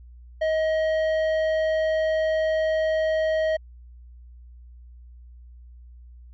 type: tone with tanh clipping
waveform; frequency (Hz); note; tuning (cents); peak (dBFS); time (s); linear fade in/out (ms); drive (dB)
triangle; 632; D#5; +27; -22; 0.41-3.57; 10; 14
effects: added 60 Hz sine -43 dBFS peak until 6.33 s